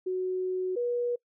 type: tone pair in turn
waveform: sine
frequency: 370 / 483.2 Hz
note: F#4 / B4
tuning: 0 / -38 cents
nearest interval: perfect fourth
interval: 462 cents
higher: second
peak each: -27 / -26 dBFS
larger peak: second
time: 0.06-0.76 / 0.76-1.16 s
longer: first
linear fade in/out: 10 ms
effects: noise-tail reverb RT60 0.1 s tail -24 dB re dry